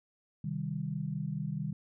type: chord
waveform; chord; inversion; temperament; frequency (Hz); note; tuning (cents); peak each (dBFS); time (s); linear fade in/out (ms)
sine; C minor; none; equal; 130.81 / 155.56 / 196; C3 / Eb3 / G3; 0 / 0 / 0; -39 / -35 / -38; 0.44-1.73; 5
effects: none